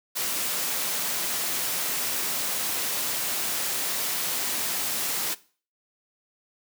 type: noise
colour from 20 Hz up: white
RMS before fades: -28 dBFS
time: 0.15-5.35 s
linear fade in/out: 20 ms
effects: noise-tail reverb RT60 0.4 s tail -19 dB re dry + high-pass 150 Hz 12 dB/octave